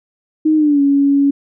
sine tone with pitch glide, 311.1 to 280.4 Hz, D#4 to C#4, 0 to +20 cents, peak -9 dBFS, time 0.45-1.31 s, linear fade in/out 10 ms, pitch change -180 cents, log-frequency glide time 0.56-0.81 s, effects none

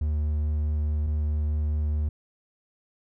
triangle tone pair in turn, 75.4 / 75.4 Hz, D2 / D2, +46 / +46 cents, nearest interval unison, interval 0 cents, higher neither, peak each -21 dBFS, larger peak neither, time 0.01-1.07 / 1.07-2.09 s, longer first, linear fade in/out 5 ms, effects none

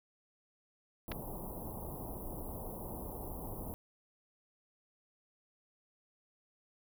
pink band-stop noise, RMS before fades -43 dBFS, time 1.08-3.74 s, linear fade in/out 0 ms, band 1000 to 11000 Hz, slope 48 dB/octave
clicks, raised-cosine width 0.3 ms, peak -24 dBFS, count 2, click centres 1.117 / 1.12 s
effects none

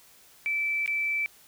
sine tone with dropouts, 2322 Hz, D7, 20 cents flat, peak -25 dBFS, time 0.46-1.26 s, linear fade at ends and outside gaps 0 ms, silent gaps 0.861-0.877 s, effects white hiss -56 dBFS RMS until 1.47 s

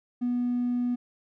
triangle tone, 244.5 Hz, B3, 17 cents flat, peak -21 dBFS, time 0.21-0.96 s, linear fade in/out 20 ms, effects tanh soft clip ceiling -21 dBFS

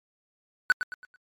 triangle tone with echo, 1494 Hz, F#6, 16 cents sharp, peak -14 dBFS, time 0.7-0.72 s, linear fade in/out 0 ms, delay 110 ms, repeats 4, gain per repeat -9 dB, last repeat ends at 1.16 s, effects MP3 64 kbps

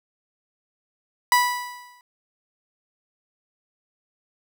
30% pulse tone with exponential decay, 983 Hz, B5, 8 cents flat, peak -10 dBFS, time 1.32-2.01 s, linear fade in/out 1 ms, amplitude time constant 150 ms, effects none

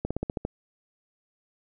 slowing click train, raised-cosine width 2 ms, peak -15 dBFS, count 7, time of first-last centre 0.05-0.451 s, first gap 56 ms, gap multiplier 1.07, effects none

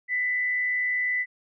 sine tone with frequency modulation, 1993 Hz, B6, 15 cents sharp, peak -23 dBFS, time 0.08-1.26 s, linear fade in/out 50 ms, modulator 100 Hz, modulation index 0.36, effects none

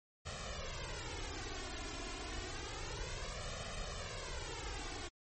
pink noise with flanger, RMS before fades -43 dBFS, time 0.25-5.09 s, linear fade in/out 20 ms, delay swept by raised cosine 1.6 to 2.9 ms, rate 0.29 Hz, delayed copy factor +1, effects MP3 32 kbps

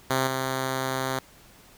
5% pulse tone with level steps, 131.7 Hz, C3, 12 cents sharp, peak -11 / -15 dBFS, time 0.1-1.19 s, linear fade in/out 2 ms, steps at 0.27 s, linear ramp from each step 5 ms, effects pink hiss -53 dBFS RMS until 1.77 s

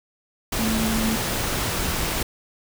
sine tone in noise, 221.6 Hz, A3, 13 cents sharp, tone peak -22 dBFS, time 0.59-1.16 s, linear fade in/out 5 ms, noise pink, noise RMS -25 dBFS, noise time 0.52-2.23 s, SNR 0 dB, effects none

